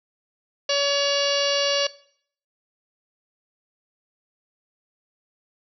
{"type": "harmonic tone with a mistuned harmonic", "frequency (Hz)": 566, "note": "C#5", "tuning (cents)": 36, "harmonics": [1, 2, 3, 4, 5, 6, 7, 8, 9, 10], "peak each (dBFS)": [-23, -32, -32, -35, -27, -32, -33, -28, -33, -31], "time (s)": [0.69, 1.87], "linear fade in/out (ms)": 5, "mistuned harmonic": 10, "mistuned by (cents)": 21, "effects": ["noise-tail reverb RT60 0.6 s tail -19 dB re dry"]}